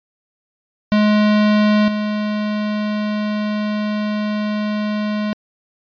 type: tone with level steps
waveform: square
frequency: 210.7 Hz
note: G#3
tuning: 25 cents sharp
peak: -12 / -19 dBFS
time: 0.92-5.33 s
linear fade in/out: 0 ms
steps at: 1.88 s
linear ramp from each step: 2 ms
effects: resampled to 11025 Hz